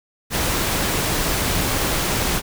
pink noise, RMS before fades -21 dBFS, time 0.3-2.42 s, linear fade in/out 50 ms, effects none

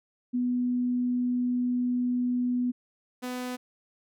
sine / sawtooth tone pair in turn, 246.9 / 250.1 Hz, B3 / B3, 0 / +22 cents, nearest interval unison, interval 22 cents, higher second, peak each -24 / -28 dBFS, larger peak first, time 0.33-2.72 / 3.22-3.57 s, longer first, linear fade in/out 20 ms, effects none

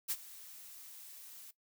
blue noise with ADSR envelope, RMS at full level -33 dBFS, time 0.08-1.51 s, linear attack 26 ms, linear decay 51 ms, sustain -19 dB, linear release 7 ms, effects noise-tail reverb RT60 0.1 s tail -17 dB re dry

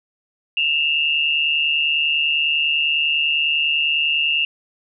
sine tone pair together, 2678 / 2828 Hz, E7 / F7, +27 / +21 cents, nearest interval minor second, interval 94 cents, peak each -19 dBFS, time 0.57-4.45 s, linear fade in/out 2 ms, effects none

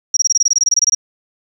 sine tone bursts, 5670 Hz, F8, 25 cents sharp, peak -9 dBFS, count 16, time 0.14-0.949 s, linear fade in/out 5 ms, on 29 ms, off 23 ms, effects 7-bit

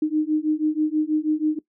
sine beating tone pair, 304.6 / 310.8 Hz, D#4 / D#4, -37 / -2 cents, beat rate 6.2 Hz, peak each -22 dBFS, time 0.02-1.59 s, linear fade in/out 5 ms, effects noise-tail reverb RT60 0.1 s tail -19 dB re dry

